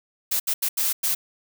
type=noise bursts at uneven times; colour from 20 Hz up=blue; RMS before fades=-23 dBFS; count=5; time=0.31-0.4 / 0.47-0.54 / 0.62-0.69 / 0.77-0.93 / 1.03-1.15 s; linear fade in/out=10 ms; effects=none